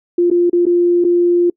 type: tone with dropouts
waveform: sine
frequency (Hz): 349.2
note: F4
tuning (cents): 0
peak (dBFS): -9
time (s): 0.18-1.5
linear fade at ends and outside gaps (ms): 5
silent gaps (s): 0.302-0.312 / 0.498-0.53 / 0.655-0.665 / 1.042-1.047
effects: noise-tail reverb RT60 0.1 s tail -26 dB re dry